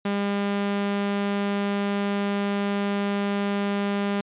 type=tone; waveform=sawtooth; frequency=201.4 Hz; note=G3; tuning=47 cents sharp; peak=-19 dBFS; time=0.05-4.21 s; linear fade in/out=5 ms; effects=resampled to 8000 Hz